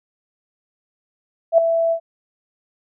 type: tone with ADSR envelope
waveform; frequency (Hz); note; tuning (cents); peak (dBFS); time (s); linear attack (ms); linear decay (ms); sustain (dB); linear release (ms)
sine; 663; E5; +10; -6; 1.52-2; 61; 3; -9; 82
effects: none